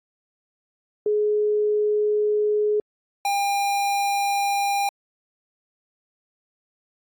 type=tone pair in turn; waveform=sine / square; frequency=420.7 / 802.2 Hz; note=G#4 / G5; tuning=+22 / +40 cents; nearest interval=major seventh; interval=1118 cents; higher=second; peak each=-18 / -21 dBFS; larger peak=first; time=1.06-2.8 / 3.25-4.89 s; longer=first; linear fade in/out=2 ms; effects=AAC 64 kbps

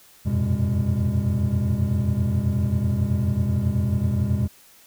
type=tone cluster; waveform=triangle; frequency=85.7 / 93.3 / 116.7 / 127.5 / 202.6 Hz; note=F2 / F#2 / A#2 / C3 / G#3; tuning=-32 / +15 / +2 / -44 / -43 cents; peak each=-24 dBFS; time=0.25-4.48 s; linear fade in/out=20 ms; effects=white hiss -52 dBFS RMS until 4.86 s

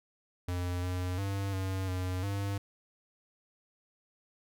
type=tone with pitch steps; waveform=square; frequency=89.1 / 90.6 / 98.5 / 95 / 91.8 / 99.7 Hz; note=F2 / F#2 / G2 / F#2 / F#2 / G2; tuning=+35 / -36 / +9 / +46 / -13 / +30 cents; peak=-32 dBFS; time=0.48-2.58 s; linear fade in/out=5 ms; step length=350 ms; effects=none

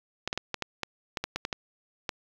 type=clicks; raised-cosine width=0.2 ms; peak=-12 dBFS; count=12; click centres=0.276 / 0.329 / 0.376 / 0.543 / 0.623 / 0.833 / 1.172 / 1.24 / 1.36 / 1.451 / 1.528 / 2.092 s; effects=low-pass 6000 Hz 12 dB/octave + 7-bit

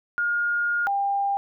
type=tone pair in turn; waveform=sine; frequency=1422 / 798.1 Hz; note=F6 / G5; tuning=+31 / +31 cents; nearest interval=minor seventh; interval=1000 cents; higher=first; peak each=-21 dBFS; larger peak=neither; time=0.18-0.87 / 0.87-1.37 s; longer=first; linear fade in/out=0 ms; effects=none

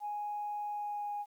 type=tone with pitch glide; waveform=sine; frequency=830.6 to 824.4 Hz; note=G#5 to G#5; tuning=0 to -13 cents; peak=-34 dBFS; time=0-1.26 s; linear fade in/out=50 ms; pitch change=-13 cents; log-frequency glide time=0.71-1.13 s; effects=tanh soft clip ceiling -30 dBFS + 11-bit

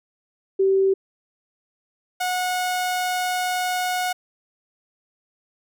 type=tone pair in turn; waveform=sine / sawtooth; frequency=386.3 / 729.7 Hz; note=G4 / F#5; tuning=-25 / -24 cents; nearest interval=major seventh; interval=1101 cents; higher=second; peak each=-15 / -18 dBFS; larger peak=first; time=0.59-0.94 / 2.2-4.13 s; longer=second; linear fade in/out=10 ms; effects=none

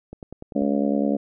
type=click train; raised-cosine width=2 ms; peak=-23 dBFS; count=6; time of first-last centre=0.13-0.62 s; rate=10.2 Hz
type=harmonic tone; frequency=70 Hz; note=C#2; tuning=18 cents sharp; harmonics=3 / 4 / 5 / 6 / 7 / 8 / 9 / 10; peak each=-23 / -23 / -36 / -32 / -31 / -28 / -36 / -36 dBFS; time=0.55-1.17 s; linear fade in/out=10 ms
effects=none

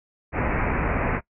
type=low-pass noise; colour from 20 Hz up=pink; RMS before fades=-24 dBFS; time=0.32-1.21 s; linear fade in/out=50 ms; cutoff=2500 Hz; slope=96 dB/octave; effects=noise-tail reverb RT60 0.1 s tail -21 dB re dry

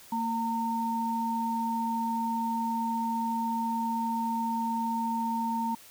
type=tone pair together; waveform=sine; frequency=228.7 / 914.8 Hz; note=A#3 / A#5; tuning=-33 / -33 cents; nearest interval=2 octaves; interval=2400 cents; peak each=-31 / -29 dBFS; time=0.12-5.75 s; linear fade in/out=5 ms; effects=white hiss -52 dBFS RMS until 5.9 s

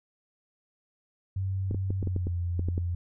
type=tone with pitch glide; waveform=sine; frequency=95.6 to 87.16 Hz; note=G2 to F2; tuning=-43 to -3 cents; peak=-27 dBFS; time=1.36-2.95 s; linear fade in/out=5 ms; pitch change=-160 cents; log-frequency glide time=1.98-2.32 s
type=clicks; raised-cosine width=3 ms; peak=-20 dBFS; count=10; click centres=1.711 / 1.746 / 1.905 / 2.028 / 2.073 / 2.163 / 2.27 / 2.594 / 2.686 / 2.779 s
effects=none

